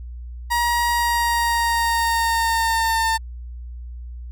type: tone with pitch glide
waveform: 30% pulse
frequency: 951 to 900.7 Hz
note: A#5 to A5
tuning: +34 to +40 cents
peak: -15 dBFS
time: 0.5-3.18 s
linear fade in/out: 20 ms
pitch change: -94 cents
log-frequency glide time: 0.91-3.05 s
effects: added 60 Hz sine -31 dBFS peak until 4.31 s